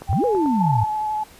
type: click train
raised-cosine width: 1 ms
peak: -20 dBFS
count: 5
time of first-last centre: 0.02-0.46 s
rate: 9.1 Hz
type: tone with pitch glide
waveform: sine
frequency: 784 to 890.2 Hz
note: G5 to A5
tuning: 0 to +20 cents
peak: -23 dBFS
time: 0.07-0.88 s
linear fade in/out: 50 ms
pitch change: +220 cents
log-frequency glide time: 0.17-0.44 s
type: exponential two-way sweep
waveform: sine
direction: up then down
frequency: 68 to 519 to 98.7 Hz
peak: -17 dBFS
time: 0.09-0.84 s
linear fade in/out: 5 ms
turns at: 0.25 s
type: tone with vibrato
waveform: sine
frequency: 856 Hz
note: A5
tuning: 48 cents flat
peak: -21 dBFS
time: 0.6-1.24 s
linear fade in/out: 10 ms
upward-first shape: sine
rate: 12 Hz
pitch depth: 15 cents each way
effects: pink hiss -47 dBFS RMS until 1.39 s + resampled to 32000 Hz